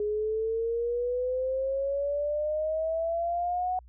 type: exponential sweep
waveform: sine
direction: up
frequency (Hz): 415.3 to 741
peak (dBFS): -26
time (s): 0-3.79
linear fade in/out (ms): 2
effects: added 60 Hz sine -49 dBFS peak until 3.88 s